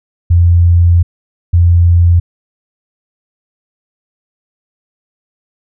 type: tone pair in turn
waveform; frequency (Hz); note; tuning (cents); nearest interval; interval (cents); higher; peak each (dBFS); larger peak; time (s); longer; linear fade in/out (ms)
sine; 86.3 / 86.3; F2 / F2; -20 / -20; unison; 0; neither; -4; neither; 0.3-1.03 / 1.53-2.2; first; 10
effects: none